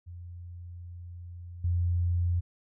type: tone with level steps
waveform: sine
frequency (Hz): 87.31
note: F2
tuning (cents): 0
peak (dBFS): -40 / -24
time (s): 0.06-2.41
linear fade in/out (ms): 20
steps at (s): 1.64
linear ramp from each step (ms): 5
effects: none